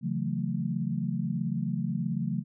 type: chord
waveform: sine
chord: F# minor seventh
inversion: second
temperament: just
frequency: 138.75 / 166.5 / 185 / 222 Hz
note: C#3 / E3 / F#3 / A3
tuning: +2 / +18 / 0 / +16 cents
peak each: -33 dBFS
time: 0.01-2.44 s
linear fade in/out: 50 ms
effects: none